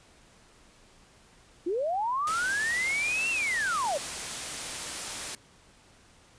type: linear two-way sweep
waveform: sine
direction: up then down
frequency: 320 to 2755 to 523 Hz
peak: -26 dBFS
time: 1.66-3.98 s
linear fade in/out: 10 ms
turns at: 3.3 s
type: noise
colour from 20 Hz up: white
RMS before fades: -35 dBFS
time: 2.27-5.35 s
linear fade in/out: 2 ms
effects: pink hiss -58 dBFS RMS until 6.38 s + resampled to 22050 Hz